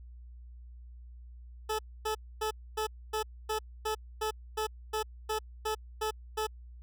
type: tone bursts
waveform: 20% pulse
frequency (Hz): 433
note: A4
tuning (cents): -28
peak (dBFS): -25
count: 14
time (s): 1.69-6.47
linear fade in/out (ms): 10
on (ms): 100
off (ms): 260
effects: added 60 Hz sine -46 dBFS peak until 6.82 s